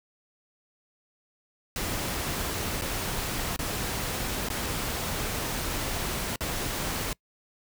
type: noise with dropouts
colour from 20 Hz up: pink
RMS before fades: -31 dBFS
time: 1.76-7.13 s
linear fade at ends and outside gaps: 1 ms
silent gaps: 2.813-2.82 / 3.562-3.591 / 4.487-4.501 / 6.359-6.407 s
effects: noise-tail reverb RT60 0.1 s tail -25 dB re dry